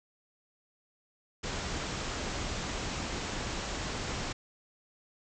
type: low-pass noise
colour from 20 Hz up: pink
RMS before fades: -36 dBFS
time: 1.43-4.33 s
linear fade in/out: 10 ms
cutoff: 7700 Hz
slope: 96 dB/octave
effects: none